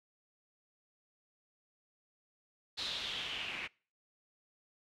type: noise with low-pass filter sweep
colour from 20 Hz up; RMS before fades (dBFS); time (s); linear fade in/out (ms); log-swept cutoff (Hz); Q
white; -40; 2.77-3.68; 20; 4100 to 2400; 4.8
effects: noise-tail reverb RT60 0.4 s tail -25 dB re dry